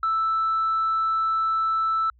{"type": "tone", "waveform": "sine", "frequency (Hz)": 1320, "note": "E6", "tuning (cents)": 2, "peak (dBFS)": -19, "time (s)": [0.03, 2.1], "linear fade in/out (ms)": 2, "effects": ["tanh soft clip ceiling -17 dBFS", "added 60 Hz sine -54 dBFS peak until 2.19 s"]}